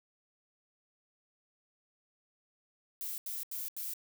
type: noise bursts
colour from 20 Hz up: violet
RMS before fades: -39 dBFS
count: 4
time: 3.01-3.936 s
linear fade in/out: 0 ms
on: 170 ms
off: 82 ms
effects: none